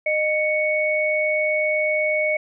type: tone pair together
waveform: sine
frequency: 613.6 / 2223 Hz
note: D#5 / C#7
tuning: -24 / +4 cents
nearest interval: octave + minor seventh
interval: 2228 cents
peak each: -21 dBFS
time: 0.06-2.37 s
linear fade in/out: 5 ms
effects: none